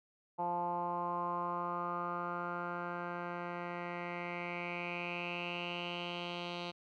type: tone with low-pass filter sweep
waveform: 10% pulse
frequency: 174.61 Hz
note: F3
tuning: in tune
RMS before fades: -39 dBFS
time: 0.38-6.72 s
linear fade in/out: 20 ms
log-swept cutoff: 860 to 3600 Hz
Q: 6
effects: none